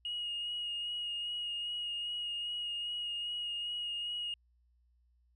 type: tone with vibrato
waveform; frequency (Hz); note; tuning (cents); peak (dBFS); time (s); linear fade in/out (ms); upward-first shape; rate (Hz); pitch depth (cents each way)
sine; 2875; F7; +50; -34; 0.05-4.34; 2; sine; 2.5; 18
effects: tanh soft clip ceiling -31 dBFS + added 60 Hz sine -67 dBFS peak until 5.35 s